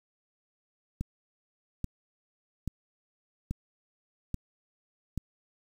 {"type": "click train", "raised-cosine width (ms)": 5, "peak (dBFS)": -19, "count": 6, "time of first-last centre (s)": [1.01, 5.177], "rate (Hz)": 1.2, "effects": ["8-bit"]}